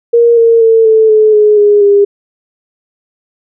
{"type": "tone with pitch steps", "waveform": "sine", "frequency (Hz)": [469.6, 459.7, 450, 440.4, 431.1, 422, 413.1, 404.3], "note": ["A#4", "A#4", "A4", "A4", "A4", "G#4", "G#4", "G#4"], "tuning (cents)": [13, -24, 39, 2, -35, 28, -9, -46], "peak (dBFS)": -3, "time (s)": [0.13, 2.05], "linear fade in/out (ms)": 10, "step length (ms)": 240, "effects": []}